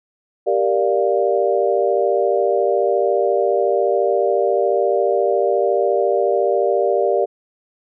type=chord; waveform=sine; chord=G minor seventh; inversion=none; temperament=equal; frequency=392 / 466.2 / 587.3 / 698.5 Hz; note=G4 / Bb4 / D5 / F5; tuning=0 / 0 / 0 / 0 cents; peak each=-19 / -20 / -19 / -22 dBFS; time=0.46-7.26 s; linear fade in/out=20 ms; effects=none